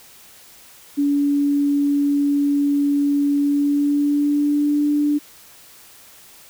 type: tone with pitch glide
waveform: sine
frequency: 285.6 to 293.5 Hz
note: D4 to D4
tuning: -48 to -1 cents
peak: -15 dBFS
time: 0.97-5.19 s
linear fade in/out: 20 ms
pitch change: +47 cents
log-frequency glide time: 3.37-4.86 s
effects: white hiss -46 dBFS RMS until 6.49 s